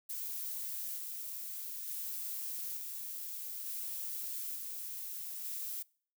violet noise with tremolo, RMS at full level -40 dBFS, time 0.09-5.83 s, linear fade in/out 10 ms, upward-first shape square, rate 0.56 Hz, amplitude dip 25%, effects noise-tail reverb RT60 0.5 s tail -25 dB re dry

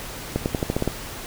accelerating click train, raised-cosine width 2 ms, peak -8 dBFS, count 8, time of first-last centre 0.36-0.876 s, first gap 99 ms, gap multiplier 0.9, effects pink hiss -35 dBFS RMS until 1.26 s

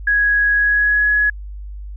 sine tone with pitch glide, 1663 to 1684.3 Hz, G#6 to G#6, +2 to +24 cents, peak -12 dBFS, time 0.07-1.3 s, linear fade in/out 5 ms, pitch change +22 cents, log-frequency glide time 0.55-1.09 s, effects added 50 Hz sine -28 dBFS peak until 1.96 s

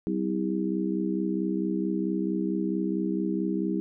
harmonic tone with a mistuned harmonic, 64.5 Hz, C2, 24 cents flat, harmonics 3 / 4 / 5 / 6, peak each -29 / -33 / -29 / -34 dBFS, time 0.07-3.8 s, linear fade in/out 0 ms, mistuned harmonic 6, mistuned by +62 cents, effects none

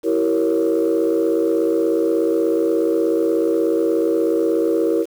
sine chord, E diminished seventh, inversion none, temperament equal with one note detuned, 329.6 / 386.2 / 466.2 / 554.4 Hz, E4 / G4 / Bb4 / Db5, 0 / -26 / 0 / 0 cents, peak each -18 / -21 / -18 / -24 dBFS, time 0.03-5.06 s, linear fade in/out 50 ms, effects tanh soft clip ceiling -9 dBFS + 7-bit

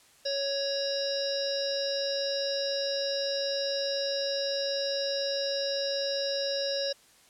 harmonic tone with a mistuned harmonic, 554.4 Hz, C#5, in tune, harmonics 1 / 3 / 5 / 7 / 9 / 10, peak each -30 / -42 / -44 / -38 / -36 / -35 dBFS, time 0.25-6.93 s, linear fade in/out 10 ms, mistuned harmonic 5, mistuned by +37 cents, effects white hiss -59 dBFS RMS until 7.29 s + low-pass 10000 Hz 12 dB/octave

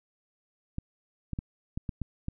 clicks, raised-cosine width 5 ms, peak -20 dBFS, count 7, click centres 0.784 / 1.333 / 1.389 / 1.775 / 1.892 / 2.017 / 2.284 s, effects none

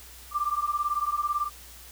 sine beating tone pair, 1174.7 / 1192.7 Hz, D6 / D6, 0 / +26 cents, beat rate 18 Hz, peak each -28 / -28 dBFS, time 0.31-1.5 s, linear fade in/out 50 ms, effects added 60 Hz sine -50 dBFS peak until 1.91 s + white hiss -48 dBFS RMS until 1.91 s

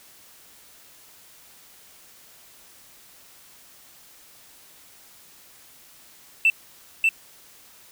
triangle tone with echo, 2668 Hz, E7, 20 cents sharp, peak -11 dBFS, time 6.45-6.5 s, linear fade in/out 2 ms, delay 590 ms, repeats 1, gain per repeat -2 dB, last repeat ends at 7.09 s, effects tanh soft clip ceiling -11 dBFS + white hiss -51 dBFS RMS until 7.91 s

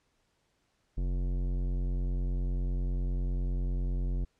sine tone with tanh clipping, 45 Hz, F#1, 47 cents flat, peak -30 dBFS, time 0.97-4.25 s, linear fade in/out 10 ms, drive 16 dB, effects pink hiss -74 dBFS RMS until 4.39 s + low-pass 8000 Hz 12 dB/octave

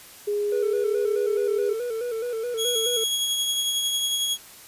sine tone with pitch glide, 412.6 to 408.6 Hz, G#4 to G#4, -11 to -28 cents, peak -22 dBFS, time 0.27-1.74 s, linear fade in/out 10 ms, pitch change -17 cents, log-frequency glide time 1.24-1.46 s
triangle tone with vibrato, 466.5 Hz, A#4, 1 cent sharp, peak -24 dBFS, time 0.52-3.04 s, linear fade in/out 5 ms, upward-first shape square, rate 4.7 Hz, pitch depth 74 cents each way
sawtooth tone with tremolo, 3322 Hz, G#7, in tune, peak -18 dBFS, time 2.57-4.38 s, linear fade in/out 50 ms, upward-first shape triangle, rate 11 Hz, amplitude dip 35%
effects white hiss -46 dBFS RMS until 4.67 s + resampled to 32000 Hz

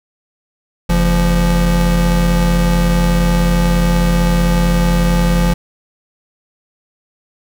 square tone pair together, 45.54 / 172.4 Hz, F#1 / F3, -27 / -22 cents, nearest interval octave + major seventh, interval 2305 cents, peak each -14 dBFS, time 0.89-5.54 s, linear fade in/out 10 ms, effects none

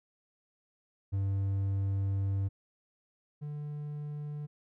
triangle tone pair in turn, 97.9 / 147.88 Hz, G2 / D3, -2 / +12 cents, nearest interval perfect fifth, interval 714 cents, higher second, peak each -26 / -34 dBFS, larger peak first, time 1.12-2.49 / 3.41-4.47 s, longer first, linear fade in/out 20 ms, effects none

